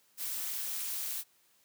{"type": "noise with amplitude modulation", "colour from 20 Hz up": "blue", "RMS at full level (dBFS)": -33, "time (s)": [0.17, 1.24], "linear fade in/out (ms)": 50, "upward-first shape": "sine", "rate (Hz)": 241, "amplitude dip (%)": 80, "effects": ["white hiss -68 dBFS RMS until 1.64 s", "high-pass 80 Hz 12 dB/octave"]}